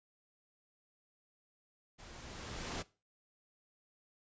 pink noise with level ramp, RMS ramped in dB -54 to -39 dBFS, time 1.98-2.83 s, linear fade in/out 20 ms, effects noise-tail reverb RT60 0.3 s tail -19 dB re dry + resampled to 16000 Hz

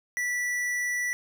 triangle tone with tanh clipping, 1961 Hz, B6, 13 cents flat, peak -28 dBFS, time 0.17-1.13 s, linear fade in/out 0 ms, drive 17 dB, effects none

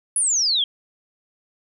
sine exponential sweep, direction down, 10460 to 3159 Hz, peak -17 dBFS, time 0.16-0.64 s, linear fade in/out 2 ms, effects none

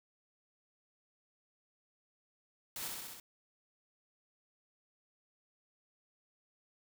white noise with echo, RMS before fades -42 dBFS, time 2.76-2.88 s, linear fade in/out 2 ms, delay 64 ms, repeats 5, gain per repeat -2 dB, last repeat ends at 3.2 s, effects none

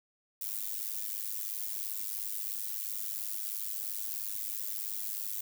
violet noise with amplitude modulation, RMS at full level -33 dBFS, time 0.41-5.41 s, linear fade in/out 5 ms, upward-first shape sine, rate 103 Hz, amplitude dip 90%, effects none

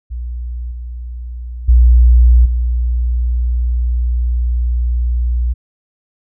sine tone with level steps, 60.1 Hz, B1, 46 cents flat, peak -20 / -23 / -4 / -12 dBFS, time 0.1-5.54 s, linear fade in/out 20 ms, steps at 0.71 / 1.68 / 2.45 s, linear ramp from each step 10 ms, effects none

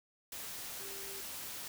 sine tone in noise, 392 Hz, G4, in tune, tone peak -51 dBFS, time 0.8-1.21 s, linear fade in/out 2 ms, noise white, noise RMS -44 dBFS, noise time 0.32-1.68 s, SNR -10 dB, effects none

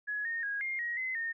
sine tone with pitch steps, 1684 / 1842 / 1644 / 2120 / 1893 / 2045 / 1834 Hz, G#6 / A#6 / G#6 / C7 / A#6 / C7 / A#6, +24 / -21 / -18 / +22 / +26 / -40 / -29 cents, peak -32 dBFS, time 0.07-1.33 s, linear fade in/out 20 ms, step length 180 ms, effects none

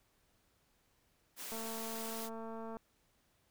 white high-pass noise, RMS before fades -45 dBFS, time 1.36-2.3 s, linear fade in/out 50 ms, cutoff 180 Hz, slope 48 dB/octave
click train, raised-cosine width 1 ms, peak -33 dBFS, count 282, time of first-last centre 1.52-2.769 s, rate 225 Hz
effects pink hiss -74 dBFS RMS until 3.5 s

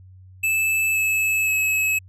square tone with pitch steps, 2624 / 2600 / 2576 Hz, E7 / E7 / E7, -9 / -24 / -41 cents, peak -19 dBFS, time 0.43-1.99 s, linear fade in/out 10 ms, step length 520 ms, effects added 93 Hz sine -43 dBFS peak until 2.08 s

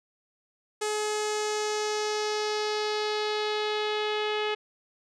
sawtooth tone with low-pass filter sweep, 424.2 Hz, G#4, 37 cents sharp, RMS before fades -29 dBFS, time 0.81-4.55 s, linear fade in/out 10 ms, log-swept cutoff 8100 to 3100 Hz, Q 2.5, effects none

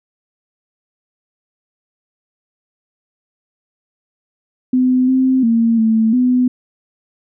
sine tone with pitch steps, 254.5 / 260.5 / 229.4 / 222.3 / 250.6 Hz, C4 / C4 / A#3 / A3 / B3, -48 / -7 / -28 / +18 / +25 cents, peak -10 dBFS, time 4.73-6.48 s, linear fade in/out 5 ms, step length 350 ms, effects none

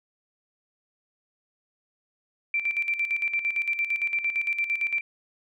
sine tone with tremolo, 2349 Hz, D7, in tune, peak -22 dBFS, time 2.54-5.01 s, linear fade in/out 2 ms, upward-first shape square, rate 8.8 Hz, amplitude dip 65%, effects none

